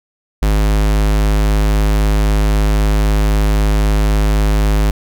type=tone; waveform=square; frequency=51.91 Hz; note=G#1; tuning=in tune; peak=-11 dBFS; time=0.42-4.91 s; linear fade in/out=5 ms; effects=none